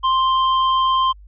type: tone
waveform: square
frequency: 1048 Hz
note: C6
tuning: 2 cents sharp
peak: -15 dBFS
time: 0.03-1.13 s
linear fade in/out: 20 ms
effects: added 50 Hz sine -40 dBFS peak until 1.27 s + resampled to 8000 Hz